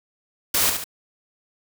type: noise with echo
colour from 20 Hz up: white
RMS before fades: -20 dBFS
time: 0.54-0.7 s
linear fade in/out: 5 ms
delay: 71 ms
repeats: 2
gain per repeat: -6 dB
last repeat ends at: 0.842 s
effects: none